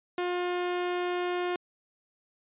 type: tone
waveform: sawtooth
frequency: 356.2 Hz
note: F4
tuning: 34 cents sharp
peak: -24 dBFS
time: 0.18-1.56 s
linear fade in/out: 2 ms
effects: resampled to 8000 Hz